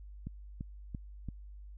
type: click train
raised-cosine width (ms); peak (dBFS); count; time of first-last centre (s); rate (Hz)
5; -27; 4; 0.27-1.287; 2.95
effects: added 50 Hz sine -46 dBFS peak until 1.77 s